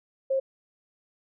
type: tone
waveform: sine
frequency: 535 Hz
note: C5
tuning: 38 cents sharp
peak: -22 dBFS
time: 0.3-0.4 s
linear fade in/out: 10 ms
effects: none